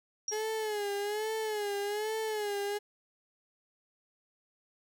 sine tone with exponential decay, 5630 Hz, F8, 13 cents sharp, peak -29 dBFS, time 0.28-0.49 s, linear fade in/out 2 ms, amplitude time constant 45 ms
35% pulse tone with vibrato, 421.4 Hz, G#4, 25 cents sharp, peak -30 dBFS, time 0.31-2.79 s, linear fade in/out 20 ms, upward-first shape sine, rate 1.2 Hz, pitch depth 80 cents each way
effects none

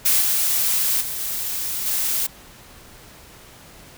blue noise with level steps, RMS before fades -17 / -20 / -28 / -26 / -22 dBFS, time 0.05-2.27 s, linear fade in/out 10 ms, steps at 0.2 / 1 / 1.19 / 1.85 s, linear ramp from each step 20 ms, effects pink hiss -45 dBFS RMS until 3.97 s

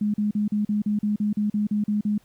sine tone bursts, 208.8 Hz, G#3, 10 cents sharp, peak -20 dBFS, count 13, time 0.01-2.18 s, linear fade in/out 5 ms, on 130 ms, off 40 ms, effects pink hiss -61 dBFS RMS until 2.24 s

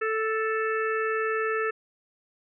harmonic tone, 440 Hz, A4, in tune, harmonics 1 / 3 / 4 / 5 / 6, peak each -27 / -30 / -31 / -41 / -38 dBFS, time 0.01-1.71 s, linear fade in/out 10 ms, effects none

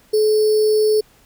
sine tone with sample-and-hold, 428.6 Hz, A4, 45 cents flat, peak -12 dBFS, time 0.13-1.01 s, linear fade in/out 10 ms, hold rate 4900 Hz, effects pink hiss -53 dBFS RMS until 1.25 s

